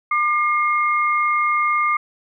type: tone pair together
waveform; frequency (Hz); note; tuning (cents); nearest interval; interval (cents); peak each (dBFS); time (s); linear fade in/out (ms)
sine; 1200 / 2138; D6 / C7; +37 / +37; minor seventh; 1000; -17 / -21; 0.11-1.97; 5
effects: none